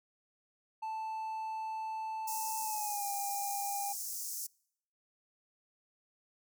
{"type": "tone with pitch glide", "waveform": "triangle", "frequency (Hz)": [880, 802.3], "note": ["A5", "G5"], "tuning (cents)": [0, 40], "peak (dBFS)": -34, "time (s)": [0.82, 3.93], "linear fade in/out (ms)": 10, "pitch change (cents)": -160, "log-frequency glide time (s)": [2.61, 3.07]}
{"type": "high-pass noise", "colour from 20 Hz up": "pink", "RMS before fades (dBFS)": -40, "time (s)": [2.27, 4.47], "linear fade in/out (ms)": 10, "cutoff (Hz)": 5500, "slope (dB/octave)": 48}
{"effects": ["noise-tail reverb RT60 0.7 s tail -26 dB re dry"]}